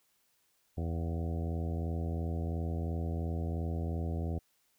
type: harmonic tone with a mistuned harmonic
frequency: 82.9 Hz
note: E2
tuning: 10 cents sharp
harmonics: 1 / 2 / 3 / 4 / 5 / 6 / 7 / 8 / 9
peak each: -33 / -39 / -43 / -45 / -47 / -49 / -50 / -51 / -52 dBFS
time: 0.77-4.39 s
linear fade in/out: 10 ms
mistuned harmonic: 8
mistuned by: +56 cents
effects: white hiss -73 dBFS RMS until 4.78 s